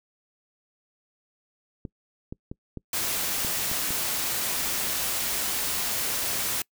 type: clicks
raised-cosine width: 3 ms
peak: -22 dBFS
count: 7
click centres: 1.852 / 2.325 / 2.515 / 2.773 / 3.448 / 3.715 / 3.906 s
type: noise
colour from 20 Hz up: white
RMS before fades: -28 dBFS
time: 2.93-6.62 s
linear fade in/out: 2 ms
effects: noise-tail reverb RT60 0.1 s tail -25 dB re dry